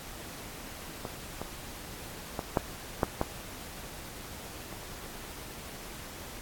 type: clicks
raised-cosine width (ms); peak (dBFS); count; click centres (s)
1; -21 / -21 / -17 / -9 / -9 / -12 / -29; 7; 1.052 / 1.416 / 2.392 / 2.572 / 3.032 / 3.214 / 4.727
effects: pink hiss -44 dBFS RMS until 6.41 s + AAC 64 kbps